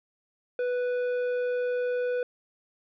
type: tone with tanh clipping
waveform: sine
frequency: 493.9 Hz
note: B4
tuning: in tune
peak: -27 dBFS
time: 0.59-2.23 s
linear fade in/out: 2 ms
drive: 9 dB
effects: none